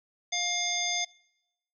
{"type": "harmonic tone", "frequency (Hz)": 707, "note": "F5", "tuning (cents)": 21, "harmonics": [1, 3, 5, 7, 9], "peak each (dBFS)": [-36, -33, -32, -36, -32], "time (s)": [0.32, 1.05], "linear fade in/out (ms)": 10, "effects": ["noise-tail reverb RT60 0.9 s tail -26 dB re dry"]}